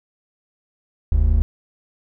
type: tone pair together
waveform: triangle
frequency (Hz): 44.6 / 75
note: F1 / D2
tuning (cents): +37 / +37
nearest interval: major sixth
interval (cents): 900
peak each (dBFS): -14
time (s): 1.12-1.42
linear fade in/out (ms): 0
effects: none